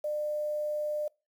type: tone with quantisation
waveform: sine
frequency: 600 Hz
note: D5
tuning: 37 cents sharp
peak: -29 dBFS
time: 0.04-1.08 s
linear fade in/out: 5 ms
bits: 9
effects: noise-tail reverb RT60 0.3 s tail -25 dB re dry